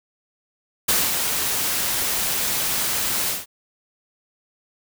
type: noise with ADSR envelope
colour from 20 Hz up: white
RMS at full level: -18 dBFS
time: 0.88-3.46 s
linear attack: 10 ms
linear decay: 220 ms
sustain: -5 dB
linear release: 170 ms
effects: none